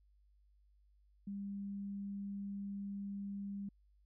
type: tone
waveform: sine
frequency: 199.7 Hz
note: G3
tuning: 32 cents sharp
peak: -40 dBFS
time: 1.27-3.69 s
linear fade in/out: 5 ms
effects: added 50 Hz sine -66 dBFS peak until 4.05 s